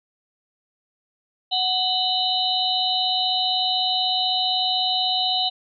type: tone cluster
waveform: sine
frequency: 740 / 2990 / 3767 / 4032 Hz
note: F#5 / F#7 / A#7 / B7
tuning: 0 / +17 / +17 / +35 cents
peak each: -25 dBFS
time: 1.51-5.5 s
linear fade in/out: 20 ms
effects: none